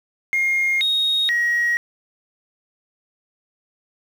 sine tone with pitch steps, 2132 / 3743 / 1898 Hz, C7 / A#7 / A#6, +32 / +6 / +31 cents, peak -15 dBFS, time 0.33-1.77 s, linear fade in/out 0 ms, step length 480 ms, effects tanh soft clip ceiling -14 dBFS + 7-bit

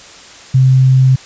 sine tone, 130.81 Hz, C3, in tune, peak -5 dBFS, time 0.54-1.16 s, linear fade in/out 10 ms, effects white hiss -36 dBFS RMS until 1.25 s + resampled to 16000 Hz

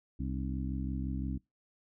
harmonic tone with a mistuned harmonic, 65.9 Hz, C2, 13 cents sharp, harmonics 1 / 2 / 3 / 4 / 5, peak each -36 / -39 / -40 / -40 / -46 dBFS, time 0.19-1.38 s, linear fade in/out 10 ms, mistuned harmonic 5, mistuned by -110 cents, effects noise-tail reverb RT60 0.2 s tail -25 dB re dry

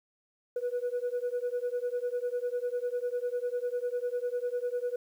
sine beating tone pair, 484.4 / 494.4 Hz, B4 / B4, -34 / +2 cents, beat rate 10 Hz, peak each -31 dBFS, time 0.56-4.96 s, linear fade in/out 5 ms, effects tanh soft clip ceiling -26 dBFS + 10-bit

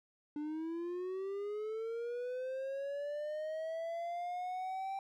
triangle linear sweep, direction up, 293.7 to 784 Hz, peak -35 dBFS, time 0.36-4.99 s, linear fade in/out 2 ms, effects none

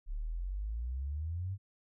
sine exponential sweep, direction up, 34.39 to 100.1 Hz, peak -34 dBFS, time 0.06-1.58 s, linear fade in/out 50 ms, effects none

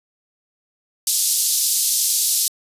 white band-pass noise, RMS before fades -19 dBFS, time 1.07-2.48 s, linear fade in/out 2 ms, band 4200 to 13000 Hz, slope 24 dB/octave, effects resampled to 32000 Hz

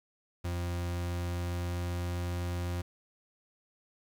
40% pulse tone with pitch glide, 87.31 to 87.87 Hz, F2 to F2, 0 to +11 cents, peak -31 dBFS, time 0.44-2.82 s, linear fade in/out 10 ms, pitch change +11 cents, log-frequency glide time 0.88-2.19 s, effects 10-bit

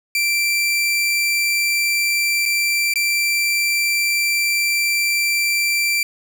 sawtooth tone with dropouts, 2349 Hz, D7, in tune, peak -13 dBFS, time 0.15-6.03 s, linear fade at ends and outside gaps 2 ms, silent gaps 2.455-2.459 / 2.938-2.957 s, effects none

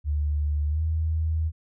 sine tone with pitch glide, 74 to 79.77 Hz, D2 to D#2, +14 to +44 cents, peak -22 dBFS, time 0.04-1.52 s, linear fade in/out 50 ms, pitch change +130 cents, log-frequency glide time 0.68-0.82 s, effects none

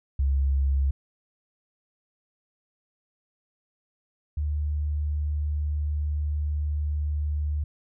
sine tone pair in turn, 68.4 / 74.44 Hz, C#2 / D2, -23 / +24 cents, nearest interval minor second, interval 147 cents, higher second, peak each -20 / -24 dBFS, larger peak first, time 0.19-0.91 / 4.37-7.64 s, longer second, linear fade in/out 5 ms, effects none

